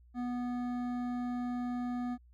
triangle tone with hard clipping, 245.3 Hz, B3, 12 cents flat, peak -35 dBFS, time 0.14-2.18 s, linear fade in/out 50 ms, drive 15 dB, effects added 60 Hz sine -57 dBFS peak until 2.33 s

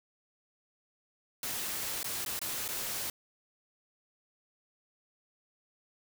white noise with dropouts, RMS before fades -36 dBFS, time 1.43-3.1 s, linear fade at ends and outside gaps 2 ms, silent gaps 2.031-2.043 / 2.25-2.261 / 2.392-2.415 / 2.68-2.687 s, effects none

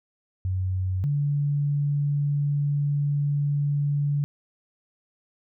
sine tone pair in turn, 93.1 / 144.17 Hz, F#2 / D3, +11 / -32 cents, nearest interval minor sixth, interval 757 cents, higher second, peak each -23 / -21 dBFS, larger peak second, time 0.45-1.04 / 1.04-4.24 s, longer second, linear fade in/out 0 ms, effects none

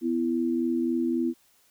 sine tone pair together, 250.1 / 333.8 Hz, B3 / E4, +22 / +22 cents, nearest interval perfect fourth, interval 500 cents, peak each -26 / -26 dBFS, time 0.01-1.34 s, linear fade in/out 50 ms, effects white hiss -63 dBFS RMS until 1.7 s

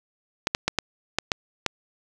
clicks, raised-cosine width 0.2 ms, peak -4 dBFS, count 7, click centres 0.471 / 0.549 / 0.68 / 0.787 / 1.186 / 1.318 / 1.663 s, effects none

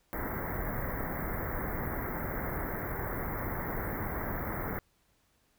pink band-stop noise, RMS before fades -35 dBFS, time 0.13-4.79 s, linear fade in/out 0 ms, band 2100 to 13000 Hz, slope 96 dB/octave, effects pink hiss -71 dBFS RMS until 5.58 s

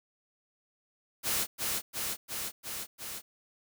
white noise with echo, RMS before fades -30 dBFS, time 1.23-1.47 s, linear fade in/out 50 ms, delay 350 ms, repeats 5, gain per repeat -2 dB, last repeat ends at 3.22 s, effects none

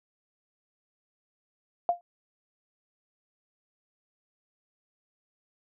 sine tone with exponential decay, 698.5 Hz, F5, in tune, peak -17 dBFS, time 1.89-2.01 s, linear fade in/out 1 ms, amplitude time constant 24 ms, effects none

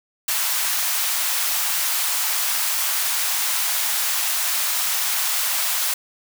white high-pass noise, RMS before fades -22 dBFS, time 0.28-5.94 s, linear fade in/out 5 ms, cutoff 730 Hz, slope 24 dB/octave, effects none

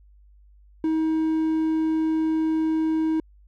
triangle tone, 317.6 Hz, D#4, 36 cents sharp, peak -18 dBFS, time 0.84-3.2 s, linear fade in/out 2 ms, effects added 50 Hz sine -50 dBFS peak until 3.47 s

